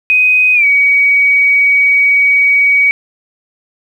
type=tone with pitch glide; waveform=sine; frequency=2506 to 2259 Hz; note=D#7 to C#7; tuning=+12 to +32 cents; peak=-6 dBFS; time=0.1-2.91 s; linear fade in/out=0 ms; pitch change=-180 cents; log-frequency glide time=0.54-0.66 s; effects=7-bit